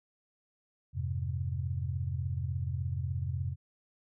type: chord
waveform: sine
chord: F minor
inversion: none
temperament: equal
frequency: 87.31 / 103.83 / 130.81 Hz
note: F2 / Ab2 / C3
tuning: 0 / 0 / 0 cents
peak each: -34 / -38 / -35 dBFS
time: 0.93-3.56 s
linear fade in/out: 50 ms
effects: none